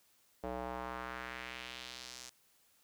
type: tone with band-pass filter sweep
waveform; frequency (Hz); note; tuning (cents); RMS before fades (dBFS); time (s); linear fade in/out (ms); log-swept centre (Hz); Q
square; 62.3; B1; +16; -44; 0.43-2.3; 10; 590 to 6600; 1.6
effects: white hiss -70 dBFS RMS until 2.83 s